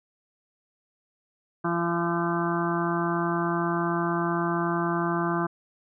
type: harmonic tone with a mistuned harmonic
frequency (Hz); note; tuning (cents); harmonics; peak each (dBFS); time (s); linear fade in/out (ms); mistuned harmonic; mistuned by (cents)
170.7; F3; -39; 1 / 2 / 4 / 5 / 6 / 7 / 8 / 9; -29 / -28 / -33 / -36 / -33 / -32 / -38 / -35; 1.64-5.47; 10; 8; -22
effects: none